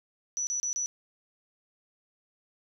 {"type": "tone bursts", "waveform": "sine", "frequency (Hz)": 5920, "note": "F#8", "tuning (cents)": 0, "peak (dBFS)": -28, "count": 4, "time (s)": [0.37, 0.86], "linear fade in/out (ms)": 0, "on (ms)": 100, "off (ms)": 30, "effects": []}